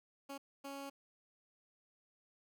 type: tone bursts at uneven times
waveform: 15% pulse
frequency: 277.2 Hz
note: C#4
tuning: in tune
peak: -38 dBFS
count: 2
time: 0.29-0.38 / 0.64-0.9 s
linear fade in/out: 10 ms
effects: none